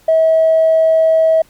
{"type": "tone with tanh clipping", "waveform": "triangle", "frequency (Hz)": 644, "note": "E5", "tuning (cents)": -41, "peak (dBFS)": -8, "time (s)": [0.08, 1.42], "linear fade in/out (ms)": 5, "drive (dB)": 4, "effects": ["pink hiss -50 dBFS RMS until 1.49 s"]}